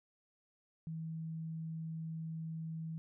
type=tone; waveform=sine; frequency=161.4 Hz; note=E3; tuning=36 cents flat; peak=-39 dBFS; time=0.87-2.98 s; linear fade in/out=0 ms; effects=none